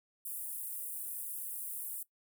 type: high-pass noise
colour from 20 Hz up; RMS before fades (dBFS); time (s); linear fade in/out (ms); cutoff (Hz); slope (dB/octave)
pink; -41; 0.25-2.03; 5; 9200; 48
effects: noise-tail reverb RT60 0.1 s tail -18 dB re dry